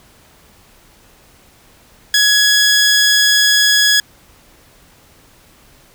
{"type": "tone", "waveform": "15% pulse", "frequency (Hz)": 1676, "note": "G#6", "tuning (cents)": 15, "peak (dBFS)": -3, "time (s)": [2.14, 4], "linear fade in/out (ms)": 2, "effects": ["pink hiss -48 dBFS RMS until 5.94 s"]}